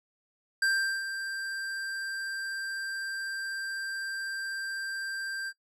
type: tone with ADSR envelope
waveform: square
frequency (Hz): 1579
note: G6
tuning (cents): +12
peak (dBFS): -24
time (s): 0.62-5.53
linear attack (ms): 4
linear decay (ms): 400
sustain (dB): -10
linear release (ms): 51
effects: noise-tail reverb RT60 0.1 s tail -18 dB re dry + low-pass 10000 Hz 12 dB/octave